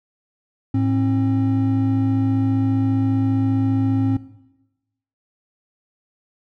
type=tone pair together; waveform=triangle; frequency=107.5 / 267.6 Hz; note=A2 / C4; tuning=-40 / +39 cents; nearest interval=octave + major third; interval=1579 cents; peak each=-17 / -17 dBFS; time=0.74-4.17 s; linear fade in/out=5 ms; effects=noise-tail reverb RT60 1.0 s tail -17 dB re dry